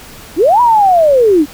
sine linear two-way sweep, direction up then down, 271.6 to 991 to 271.6 Hz, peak -5 dBFS, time 0.36-1.46 s, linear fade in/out 50 ms, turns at 0.61 s, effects pink hiss -34 dBFS RMS until 1.53 s

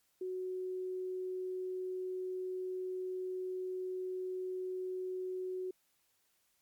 sine tone, 370 Hz, F#4, in tune, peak -36 dBFS, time 0.21-5.71 s, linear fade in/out 5 ms, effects white hiss -75 dBFS RMS until 6.61 s + MP3 96 kbps

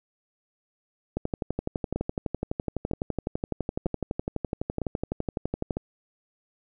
two click trains, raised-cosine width 2 ms, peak -14 / -15 dBFS, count 55 / 5, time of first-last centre 1.17-5.708 / 1.96-5.77 s, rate 11.9 / 1.05 Hz, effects none

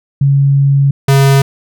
sine / square tone pair in turn, 139.2 / 137.2 Hz, C#3 / C#3, +8 / -17 cents, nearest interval unison, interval 25 cents, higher first, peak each -6 dBFS, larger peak neither, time 0.21-0.91 / 1.08-1.42 s, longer first, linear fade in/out 5 ms, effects none

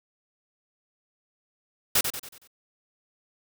white noise with echo, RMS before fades -21 dBFS, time 1.95-2.01 s, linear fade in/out 5 ms, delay 93 ms, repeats 5, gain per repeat -7 dB, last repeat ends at 2.475 s, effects none

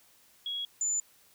sine tone pair in turn, 3322 / 7039 Hz, G#7 / A8, 0 / 0 cents, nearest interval octave + minor second, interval 1300 cents, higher second, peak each -32 / -27 dBFS, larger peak second, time 0.46-0.65 / 0.81-1 s, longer neither, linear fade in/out 2 ms, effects white hiss -62 dBFS RMS until 1.34 s

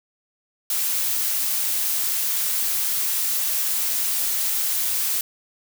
blue noise, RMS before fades -23 dBFS, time 0.7-5.21 s, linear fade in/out 2 ms, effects none

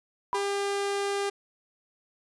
sine tone with exponential decay, 987.8 Hz, B5, in tune, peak -22 dBFS, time 0.33-0.48 s, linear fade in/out 0 ms, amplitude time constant 31 ms
sawtooth tone, 400.3 Hz, G4, 36 cents sharp, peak -23 dBFS, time 0.34-1.3 s, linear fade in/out 10 ms
effects resampled to 24000 Hz

